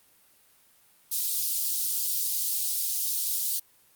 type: high-pass noise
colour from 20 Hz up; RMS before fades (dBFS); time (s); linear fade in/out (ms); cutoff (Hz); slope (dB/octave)
white; -28; 1.11-3.6; 20; 4100; 24
effects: white hiss -61 dBFS RMS until 3.95 s + Opus 32 kbps